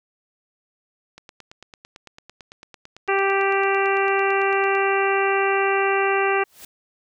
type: click train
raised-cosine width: 0.2 ms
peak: -24 dBFS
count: 33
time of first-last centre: 1.18-4.751 s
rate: 8.96 Hz
type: harmonic tone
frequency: 392 Hz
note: G4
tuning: in tune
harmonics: 1 / 2 / 3 / 4 / 5 / 6 / 7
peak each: -21 / -24 / -26 / -27 / -28 / -29 / -29 dBFS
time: 3.08-6.44 s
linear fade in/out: 10 ms
type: noise with exponential growth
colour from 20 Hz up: white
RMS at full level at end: -37 dBFS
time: 6.4-6.65 s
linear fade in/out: 5 ms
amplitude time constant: 54 ms
effects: none